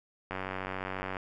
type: click train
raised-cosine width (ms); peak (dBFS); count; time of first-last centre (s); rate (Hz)
0.5; -20; 82; 0.31-1.168; 94.4
effects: none